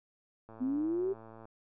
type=click train; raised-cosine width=1 ms; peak=-37 dBFS; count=109; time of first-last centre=0.49-1.454 s; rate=112 Hz
type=linear sweep; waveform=sine; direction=up; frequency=245.9 to 396.3 Hz; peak=-29 dBFS; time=0.6-1.14 s; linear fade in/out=20 ms
effects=none